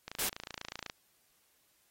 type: click train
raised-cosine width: 0.2 ms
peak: -23 dBFS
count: 24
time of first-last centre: 0.08-0.899 s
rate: 28.1 Hz
type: noise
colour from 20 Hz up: white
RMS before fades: -33 dBFS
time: 0.19-0.29 s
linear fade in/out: 2 ms
effects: white hiss -71 dBFS RMS until 1.9 s + AAC 48 kbps